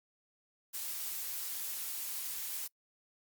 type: noise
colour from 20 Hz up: blue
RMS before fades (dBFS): -39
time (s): 0.73-2.68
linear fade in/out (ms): 20
effects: noise-tail reverb RT60 0.1 s tail -25 dB re dry + Opus 48 kbps